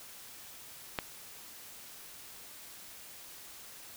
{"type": "click", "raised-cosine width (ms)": 0.3, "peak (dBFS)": -15, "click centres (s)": 0.988, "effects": ["white hiss -50 dBFS RMS until 3.96 s"]}